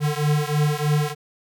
square beating tone pair, 147.6 / 150.8 Hz, D3 / D3, +9 / +46 cents, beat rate 3.2 Hz, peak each -22 / -23 dBFS, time 0-1.15 s, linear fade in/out 50 ms, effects none

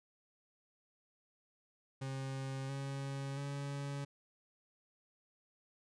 40% pulse tone with pitch steps, 134.3 / 137.6 / 140.98 Hz, C3 / C#3 / C#3, +46 / -12 / +30 cents, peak -38 dBFS, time 2.01-4.05 s, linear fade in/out 10 ms, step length 680 ms, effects resampled to 22050 Hz

